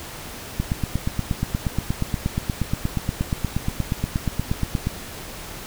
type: click train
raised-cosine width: 5 ms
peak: -9 dBFS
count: 37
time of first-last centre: 0.6-4.87 s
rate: 8.43 Hz
effects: pink hiss -36 dBFS RMS until 5.66 s